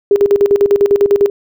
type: tone with tremolo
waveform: sine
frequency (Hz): 403.7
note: G#4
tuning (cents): -49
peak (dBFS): -5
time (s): 0.11-1.3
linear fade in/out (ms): 2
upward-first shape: square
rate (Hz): 10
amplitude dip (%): 75
effects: none